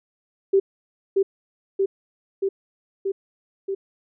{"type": "tone with echo", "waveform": "sine", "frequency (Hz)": 390, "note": "G4", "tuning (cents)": -9, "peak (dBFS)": -13, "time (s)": [0.53, 0.6], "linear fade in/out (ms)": 10, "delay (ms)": 630, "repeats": 5, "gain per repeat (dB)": -2, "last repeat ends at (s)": 3.75, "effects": []}